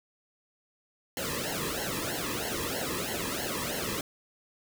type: noise with flanger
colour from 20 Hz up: pink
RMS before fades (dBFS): -33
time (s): 1.17-4.01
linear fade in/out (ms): 2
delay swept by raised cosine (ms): 0.82 to 1.39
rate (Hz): 3.1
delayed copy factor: -1
effects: none